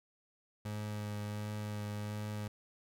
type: tone with vibrato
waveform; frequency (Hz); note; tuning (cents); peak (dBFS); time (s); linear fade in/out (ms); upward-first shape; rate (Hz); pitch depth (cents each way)
30% pulse; 104.9; G#2; +18; -35; 0.65-2.48; 5; sine; 1.4; 13
effects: none